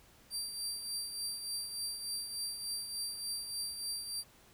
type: tone with tremolo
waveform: 25% pulse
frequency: 4702 Hz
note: D8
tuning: 1 cent sharp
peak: -30 dBFS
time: 0.3-4.24 s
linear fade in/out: 50 ms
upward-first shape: triangle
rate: 3.4 Hz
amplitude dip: 60%
effects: pink hiss -62 dBFS RMS until 4.53 s